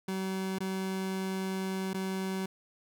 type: tone with dropouts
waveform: 30% pulse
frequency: 190 Hz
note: F#3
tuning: 46 cents sharp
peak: -29 dBFS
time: 0.08-2.46 s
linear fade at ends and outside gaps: 5 ms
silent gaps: 0.586-0.604 / 1.934-1.943 s
effects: none